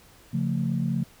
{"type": "chord", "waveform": "sine", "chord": "Db augmented", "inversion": "none", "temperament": "equal with one note detuned", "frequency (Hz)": [138.59, 174.61, 223.5], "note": ["Db3", "F3", "A3"], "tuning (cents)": [0, 0, 27], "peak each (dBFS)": [-27, -27, -28], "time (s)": [0.33, 1.04], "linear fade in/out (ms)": 10, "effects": ["tanh soft clip ceiling -14 dBFS", "pink hiss -54 dBFS RMS until 1.2 s"]}